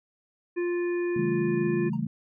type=harmonic tone; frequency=350 Hz; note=F4; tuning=4 cents sharp; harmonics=1 / 3 / 5 / 7; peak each=-25 / -44 / -40 / -43 dBFS; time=0.56-1.9 s; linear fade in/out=20 ms
type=chord; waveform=sine; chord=A dominant seventh; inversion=first; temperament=equal; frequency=138.59 / 164.81 / 196 / 220 Hz; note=C#3 / E3 / G3 / A3; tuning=0 / 0 / 0 / 0 cents; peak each=-33 / -32 / -33 / -30 dBFS; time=1.16-2.07 s; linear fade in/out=5 ms
type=tone with exponential decay; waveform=triangle; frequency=930 Hz; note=A#5; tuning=4 cents flat; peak=-35 dBFS; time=1.93-2.01 s; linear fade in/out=5 ms; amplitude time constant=17 ms
effects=none